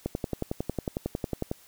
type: click train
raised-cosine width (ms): 2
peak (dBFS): -15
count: 17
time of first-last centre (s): 0.06-1.515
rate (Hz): 11
effects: white hiss -56 dBFS RMS until 1.67 s